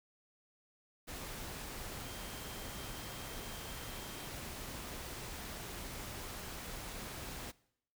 sine tone in noise, 3175 Hz, G7, 21 cents sharp, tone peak -56 dBFS, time 2.04-4.29 s, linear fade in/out 20 ms, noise pink, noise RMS -45 dBFS, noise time 1.07-7.52 s, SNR -14 dB, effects noise-tail reverb RT60 0.7 s tail -21 dB re dry

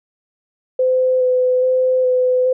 sine tone with vibrato, 509 Hz, C5, 48 cents flat, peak -12 dBFS, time 0.79-2.53 s, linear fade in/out 5 ms, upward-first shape square, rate 1.2 Hz, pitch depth 12 cents each way, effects none

